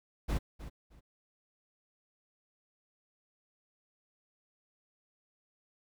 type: noise with echo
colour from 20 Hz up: brown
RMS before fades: -31 dBFS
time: 0.28-0.39 s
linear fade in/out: 20 ms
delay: 310 ms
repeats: 2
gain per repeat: -13 dB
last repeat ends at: 1.01 s
effects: none